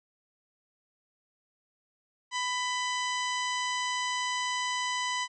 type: harmonic tone with a mistuned harmonic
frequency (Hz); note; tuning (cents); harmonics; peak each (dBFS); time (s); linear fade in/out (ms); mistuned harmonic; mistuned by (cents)
994; B5; +11; 1 / 2 / 3 / 4 / 5 / 6 / 7 / 8; -32 / -34 / -37 / -41 / -43 / -42 / -45 / -45; 2.31-5.28; 50; 3; +33
effects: none